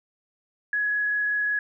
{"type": "tone with frequency modulation", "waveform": "sine", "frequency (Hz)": 1680, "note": "G#6", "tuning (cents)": 19, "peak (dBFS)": -22, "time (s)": [0.73, 1.59], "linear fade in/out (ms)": 2, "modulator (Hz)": 25.4, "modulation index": 0.39, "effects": []}